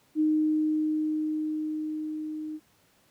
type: tone with level ramp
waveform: sine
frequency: 308.8 Hz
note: D#4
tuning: 13 cents flat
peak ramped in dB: -20 to -33 dBFS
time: 0.15-2.6 s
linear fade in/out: 50 ms
effects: pink hiss -64 dBFS RMS until 3.1 s + high-pass 80 Hz 12 dB/octave